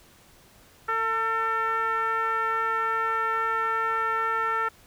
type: tone with low-pass filter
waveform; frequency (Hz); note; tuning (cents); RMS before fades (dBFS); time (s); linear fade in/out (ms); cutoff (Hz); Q
10% pulse; 449.4; A4; +37; -26; 0.88-4.69; 10; 1500; 4.3
effects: pink hiss -55 dBFS RMS until 4.86 s